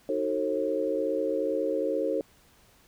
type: chord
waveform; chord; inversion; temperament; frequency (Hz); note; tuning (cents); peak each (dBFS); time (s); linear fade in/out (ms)
sine; D# diminished seventh; none; just; 311.1 / 373.4 / 448 / 537.6; D#4 / F#4 / A4 / C5; 0 / +16 / +31 / +47; -32 / -34 / -30 / -29; 0.09-2.21; 2
effects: pink hiss -60 dBFS RMS until 2.87 s